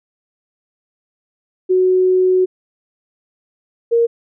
sine tone pair in turn, 370 / 466.2 Hz, F#4 / A#4, 0 / 0 cents, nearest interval major third, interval 400 cents, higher second, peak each -10 dBFS, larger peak neither, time 1.69-2.46 / 3.91-4.07 s, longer first, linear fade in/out 20 ms, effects none

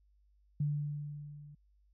sine tone with level ramp, 146.83 Hz, D3, in tune, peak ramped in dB -28 to -50 dBFS, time 0.6-1.55 s, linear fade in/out 5 ms, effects added 50 Hz sine -65 dBFS peak until 1.93 s

